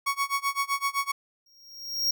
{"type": "tone with tremolo", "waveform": "30% pulse", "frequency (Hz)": 1114, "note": "C#6", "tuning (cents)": 8, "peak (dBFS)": -20, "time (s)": [0.06, 1.12], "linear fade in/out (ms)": 10, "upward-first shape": "sine", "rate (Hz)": 7.8, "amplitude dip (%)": 95}
{"type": "tone with exponential growth", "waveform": "square", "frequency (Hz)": 5588, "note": "F8", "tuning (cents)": 0, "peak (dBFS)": -21, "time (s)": [1.46, 2.11], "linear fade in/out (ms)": 5, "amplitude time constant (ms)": 140}
{"effects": []}